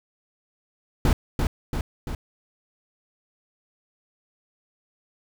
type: noise with echo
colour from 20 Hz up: brown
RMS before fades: -18 dBFS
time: 1.05-1.13 s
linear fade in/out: 2 ms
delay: 340 ms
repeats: 3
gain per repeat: -4 dB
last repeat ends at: 2.15 s
effects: none